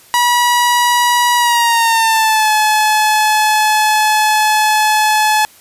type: tone with pitch glide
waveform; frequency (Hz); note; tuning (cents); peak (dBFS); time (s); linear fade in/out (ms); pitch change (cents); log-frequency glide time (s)
sawtooth; 968 to 857.4; B5 to A5; -35 to -45; -6; 0.14-5.45; 0; -210; 1.36-2.51
effects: white hiss -44 dBFS RMS until 5.6 s + resampled to 32000 Hz